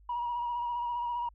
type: tone with vibrato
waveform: sine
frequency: 959 Hz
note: A#5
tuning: 49 cents sharp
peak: -29 dBFS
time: 0.09-1.29 s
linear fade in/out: 5 ms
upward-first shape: square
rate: 15 Hz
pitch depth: 23 cents each way
effects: tanh soft clip ceiling -27 dBFS + added 50 Hz sine -55 dBFS peak until 1.34 s